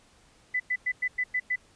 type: tone bursts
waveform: sine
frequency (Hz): 2000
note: B6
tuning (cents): +21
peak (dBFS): -24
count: 7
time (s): 0.54-1.56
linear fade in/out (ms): 10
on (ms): 60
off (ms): 100
effects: pink hiss -60 dBFS RMS until 1.75 s + resampled to 22050 Hz